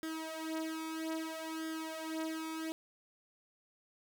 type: tone with flanger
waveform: sawtooth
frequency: 320 Hz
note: D#4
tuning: 49 cents sharp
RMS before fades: -40 dBFS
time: 0.03-2.72 s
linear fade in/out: 0 ms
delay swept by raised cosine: 0.59 to 3.99 ms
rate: 0.61 Hz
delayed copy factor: +0.85
effects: 11-bit